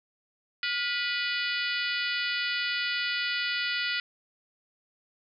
harmonic tone with a mistuned harmonic, 492.5 Hz, B4, 5 cents flat, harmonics 3 / 4 / 5 / 6 / 7 / 8 / 9 / 10, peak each -33 / -33 / -35 / -35 / -38 / -40 / -37 / -41 dBFS, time 0.63-4 s, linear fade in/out 2 ms, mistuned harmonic 3, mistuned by -61 cents, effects none

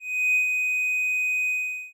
triangle tone with ADSR envelope, 2501 Hz, D#7, 8 cents sharp, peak -15 dBFS, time 0-1.93 s, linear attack 350 ms, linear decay 110 ms, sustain -5 dB, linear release 440 ms, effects tanh soft clip ceiling -12 dBFS

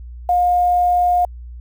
sine tone with quantisation, 712 Hz, F5, 33 cents sharp, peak -12 dBFS, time 0.29-1.25 s, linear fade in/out 2 ms, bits 7, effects added 60 Hz sine -31 dBFS peak until 1.6 s

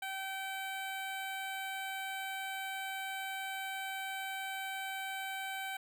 15% pulse tone with notch filter, 771 Hz, G5, 29 cents flat, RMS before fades -40 dBFS, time 0.02-5.77 s, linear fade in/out 5 ms, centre 6000 Hz, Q 1.5, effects none

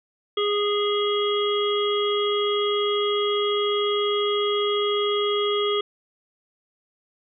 harmonic tone, 412.8 Hz, G#4, 10 cents flat, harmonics 1 / 3 / 5 / 7 / 8, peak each -22 / -28 / -36 / -36 / -27 dBFS, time 0.37-5.81 s, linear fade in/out 5 ms, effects none

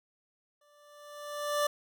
25% pulse tone with exponential growth, 587.3 Hz, D5, in tune, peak -21 dBFS, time 0.61-1.67 s, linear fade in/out 5 ms, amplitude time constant 230 ms, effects none

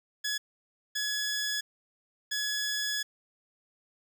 15% pulse tone bursts at uneven times, 1692 Hz, G#6, 32 cents sharp, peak -23 dBFS, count 3, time 0.24-0.38 / 0.95-1.61 / 2.31-3.03 s, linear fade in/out 10 ms, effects none

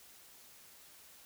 silence, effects white hiss -58 dBFS RMS until 1.25 s

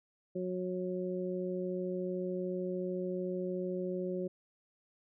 harmonic tone, 182.7 Hz, F#3, 22 cents flat, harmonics 1 / 2 / 3, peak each -38 / -36 / -40 dBFS, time 0.35-4.28 s, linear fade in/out 10 ms, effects none

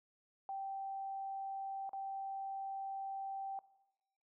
sine tone with dropouts, 780 Hz, G5, 9 cents flat, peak -39 dBFS, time 0.49-3.59 s, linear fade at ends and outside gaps 1 ms, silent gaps 1.893-1.932 s, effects noise-tail reverb RT60 1.0 s tail -19 dB re dry

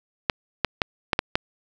clicks, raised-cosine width 0.3 ms, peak -3 dBFS, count 6, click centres 0.298 / 0.647 / 0.818 / 1.132 / 1.191 / 1.355 s, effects none

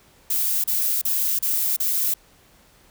violet noise bursts, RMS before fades -22 dBFS, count 5, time 0.3-2.14 s, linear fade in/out 5 ms, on 340 ms, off 35 ms, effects pink hiss -55 dBFS RMS until 2.9 s

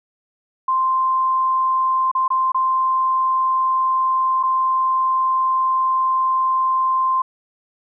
sine tone with dropouts, 1045 Hz, C6, 2 cents flat, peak -15 dBFS, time 0.68-7.22 s, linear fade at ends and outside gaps 5 ms, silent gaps 2.115-2.15 / 2.28-2.303 / 2.52-2.545 / 4.43-4.434 s, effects none

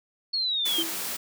sine exponential sweep, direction down, 4392 to 3109 Hz, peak -24 dBFS, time 0.33-0.83 s, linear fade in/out 10 ms
white high-pass noise, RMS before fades -32 dBFS, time 0.65-1.17 s, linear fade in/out 10 ms, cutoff 150 Hz, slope 24 dB/octave
sine tone with exponential decay, 329.6 Hz, E4, in tune, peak -26 dBFS, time 0.78-1.06 s, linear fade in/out 5 ms, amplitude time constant 60 ms
effects none

